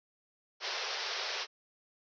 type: band-pass noise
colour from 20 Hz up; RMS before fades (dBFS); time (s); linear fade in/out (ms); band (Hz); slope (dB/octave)
white; -37; 0.6-1.47; 50; 380 to 5700; 96
effects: none